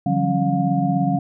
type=tone cluster; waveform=sine; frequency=146 / 173.5 / 190.1 / 273.6 / 710 Hz; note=D3 / F3 / F#3 / C#4 / F5; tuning=-10 / -11 / +47 / -23 / +28 cents; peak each=-23 dBFS; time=0.06-1.19 s; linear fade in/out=5 ms; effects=none